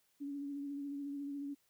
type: tone with vibrato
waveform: sine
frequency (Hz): 282.9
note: C#4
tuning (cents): +35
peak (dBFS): -39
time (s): 0.2-1.55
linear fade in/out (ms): 20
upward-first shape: sine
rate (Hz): 14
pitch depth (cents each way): 27
effects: white hiss -75 dBFS RMS until 1.69 s